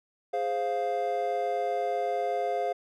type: chord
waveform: triangle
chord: F minor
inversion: first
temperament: equal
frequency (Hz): 415.3 / 523.3 / 698.5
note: Ab4 / C5 / F5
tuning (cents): 0 / 0 / 0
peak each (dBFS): -31 / -30 / -27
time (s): 0.33-2.73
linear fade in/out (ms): 10
effects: none